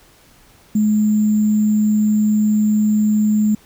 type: tone with sample-and-hold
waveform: sine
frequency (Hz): 212.3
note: G#3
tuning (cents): +38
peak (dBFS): -12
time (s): 0.75-3.55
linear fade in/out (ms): 5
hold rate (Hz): 7350
effects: pink hiss -50 dBFS RMS until 3.65 s